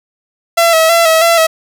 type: tone with vibrato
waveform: sawtooth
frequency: 659.3 Hz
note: E5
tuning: in tune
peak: -3 dBFS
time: 0.57-1.47 s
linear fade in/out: 10 ms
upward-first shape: square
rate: 3.1 Hz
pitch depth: 39 cents each way
effects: none